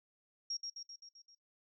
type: tone with echo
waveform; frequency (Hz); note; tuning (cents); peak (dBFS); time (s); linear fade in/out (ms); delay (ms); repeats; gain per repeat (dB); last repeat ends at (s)
sine; 5588; F8; 0; -36; 0.5-0.57; 5; 130; 6; -4; 1.35
effects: noise-tail reverb RT60 0.1 s tail -19 dB re dry